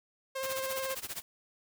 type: tone with vibrato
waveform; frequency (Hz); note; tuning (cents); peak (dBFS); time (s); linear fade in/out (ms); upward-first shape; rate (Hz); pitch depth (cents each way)
sawtooth; 530; C5; +22; -30; 0.35-0.95; 10; triangle; 18; 22
type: noise with tremolo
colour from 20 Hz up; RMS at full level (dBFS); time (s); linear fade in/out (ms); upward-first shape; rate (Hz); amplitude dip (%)
white; -37; 0.43-1.22; 0; sine; 15; 90
effects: none